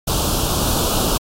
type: band-stop noise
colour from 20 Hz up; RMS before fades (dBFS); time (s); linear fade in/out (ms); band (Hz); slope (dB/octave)
pink; -19; 0.07-1.18; 10; 1400 to 2800; 48
effects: AAC 48 kbps